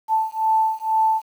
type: beating tone pair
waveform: sine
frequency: 880 / 882.1 Hz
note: A5 / A5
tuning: 0 / +4 cents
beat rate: 2.1 Hz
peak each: -20 dBFS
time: 0.08-1.22 s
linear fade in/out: 50 ms
effects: 8-bit